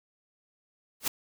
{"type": "noise with exponential growth", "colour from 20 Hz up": "white", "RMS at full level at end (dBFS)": -21, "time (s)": [1, 1.08], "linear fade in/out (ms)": 5, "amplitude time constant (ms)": 16, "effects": []}